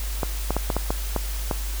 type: clicks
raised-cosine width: 1 ms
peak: -9 dBFS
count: 8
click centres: 0.232 / 0.506 / 0.566 / 0.702 / 0.766 / 0.905 / 1.163 / 1.512 s
effects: added 50 Hz sine -26 dBFS peak until 1.8 s + white hiss -36 dBFS RMS until 1.8 s